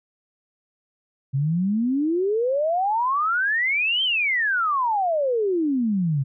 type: exponential two-way sweep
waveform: sine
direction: up then down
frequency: 130.81 to 3173 to 130.81 Hz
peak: -19 dBFS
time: 1.33-6.24 s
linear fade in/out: 20 ms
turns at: 4.03 s
effects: none